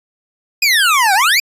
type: exponential two-way sweep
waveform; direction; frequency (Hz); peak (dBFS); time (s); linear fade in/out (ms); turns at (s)
25% pulse; down then up; 2543 to 740 to 2510; -6; 0.62-1.4; 5; 1.14
effects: resampled to 32000 Hz